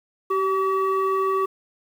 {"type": "tone pair together", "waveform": "sine", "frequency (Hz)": [385.4, 1143], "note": ["G4", "D6"], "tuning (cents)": [-29, -47], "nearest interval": "octave + perfect fifth", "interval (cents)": 1882, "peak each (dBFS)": -20, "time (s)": [0.3, 1.46], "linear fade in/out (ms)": 10, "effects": ["tanh soft clip ceiling -16 dBFS", "8-bit"]}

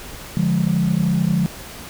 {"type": "chord", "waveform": "sine", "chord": "D diminished", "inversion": "none", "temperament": "equal with one note detuned", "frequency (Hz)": [144.89, 174.61, 207.7], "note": ["D3", "F3", "Ab3"], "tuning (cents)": [-23, 0, 0], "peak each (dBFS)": [-21, -17, -21], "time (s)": [0.37, 1.46], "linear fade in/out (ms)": 0, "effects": ["tanh soft clip ceiling -8 dBFS", "pink hiss -36 dBFS RMS until 1.89 s"]}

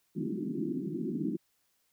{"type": "band-pass noise", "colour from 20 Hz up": "white", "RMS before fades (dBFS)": -34, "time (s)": [0.15, 1.37], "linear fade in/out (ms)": 20, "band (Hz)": [150, 370], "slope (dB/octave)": 96, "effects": ["white hiss -74 dBFS RMS until 1.92 s"]}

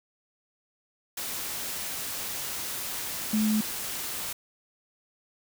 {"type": "tone in noise", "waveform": "sine", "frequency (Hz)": 215.1, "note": "A3", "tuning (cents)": -39, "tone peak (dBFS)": -22, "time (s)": [3.33, 3.61], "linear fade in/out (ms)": 5, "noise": "white", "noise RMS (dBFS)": -34, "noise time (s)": [1.17, 4.33], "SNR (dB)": 9, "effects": []}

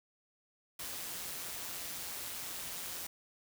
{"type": "noise with amplitude modulation", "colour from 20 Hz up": "white", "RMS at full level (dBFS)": -40, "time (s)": [0.79, 3.07], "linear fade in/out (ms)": 5, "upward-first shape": "sine", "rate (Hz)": 176, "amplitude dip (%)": 45, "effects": []}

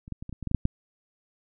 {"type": "clicks", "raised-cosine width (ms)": 5, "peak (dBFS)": [-30, -20, -25, -25, -24, -23, -17, -18, -6, -10], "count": 10, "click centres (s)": [0.079, 0.123, 0.225, 0.294, 0.327, 0.427, 0.473, 0.514, 0.547, 0.654], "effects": []}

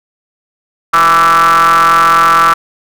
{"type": "ring-modulated tone", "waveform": "square", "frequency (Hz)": 84.8, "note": "E2", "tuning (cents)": 50, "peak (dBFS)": -3, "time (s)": [0.93, 2.54], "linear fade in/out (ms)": 10, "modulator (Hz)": 1250, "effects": []}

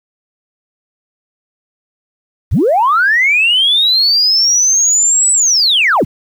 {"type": "linear two-way sweep", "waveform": "sine", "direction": "up then down", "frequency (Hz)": [41.25, 7980, 41.25], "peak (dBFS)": -7, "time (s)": [2.51, 6.05], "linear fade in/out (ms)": 20, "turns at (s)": 5.32, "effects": ["tanh soft clip ceiling -3 dBFS", "7-bit"]}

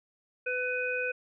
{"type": "harmonic tone", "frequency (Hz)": 500, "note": "B4", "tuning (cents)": 21, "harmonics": [1, 3, 5], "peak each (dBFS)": [-33, -33, -33], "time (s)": [0.46, 1.12], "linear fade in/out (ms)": 10, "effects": []}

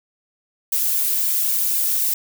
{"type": "noise with flanger", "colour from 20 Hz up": "violet", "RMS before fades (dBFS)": -20, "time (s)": [0.72, 2.14], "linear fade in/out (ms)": 5, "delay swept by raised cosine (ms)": [1.5, 3.3], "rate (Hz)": 3.8, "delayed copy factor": -1, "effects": []}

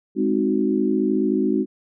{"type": "chord", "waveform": "sine", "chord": "Ab dominant seventh", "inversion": "none", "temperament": "equal", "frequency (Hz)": [207.7, 261.6, 311.1, 370], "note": ["Ab3", "C4", "Eb4", "Gb4"], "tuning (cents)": [0, 0, 0, 0], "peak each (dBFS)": -23, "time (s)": [0.15, 1.66], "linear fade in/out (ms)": 50, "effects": []}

